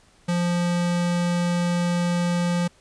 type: tone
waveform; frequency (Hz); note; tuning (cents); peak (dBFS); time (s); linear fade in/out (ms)
square; 174.61; F3; 0; -21; 0.28-2.68; 10
effects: pink hiss -57 dBFS RMS until 2.8 s + resampled to 22050 Hz